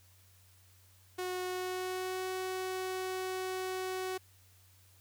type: tone with pitch glide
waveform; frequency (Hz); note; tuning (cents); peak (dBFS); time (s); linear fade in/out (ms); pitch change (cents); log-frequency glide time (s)
sawtooth; 365.8 to 373.3; F#4 to F#4; -20 to +15; -31; 1.18-4.18; 10; +35; 1.45-2.28
effects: added 93 Hz sine -62 dBFS peak until 5 s + white hiss -65 dBFS RMS until 5 s